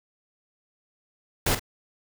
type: noise with echo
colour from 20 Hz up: pink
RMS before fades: -23 dBFS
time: 1.46-1.55 s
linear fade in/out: 5 ms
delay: 45 ms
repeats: 1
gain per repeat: -11 dB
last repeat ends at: 1.595 s
effects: none

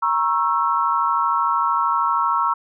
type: tone cluster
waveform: sine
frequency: 943 / 1096 / 1328 Hz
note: A#5 / C#6 / E6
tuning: +20 / -20 / +12 cents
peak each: -21 dBFS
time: 0.02-2.54 s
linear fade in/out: 10 ms
effects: none

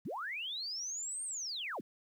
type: linear two-way sweep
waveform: sine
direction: up then down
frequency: 101.4 to 8790 to 101.4 Hz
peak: -37 dBFS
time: 0.05-1.81 s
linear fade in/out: 10 ms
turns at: 1.24 s
effects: 11-bit

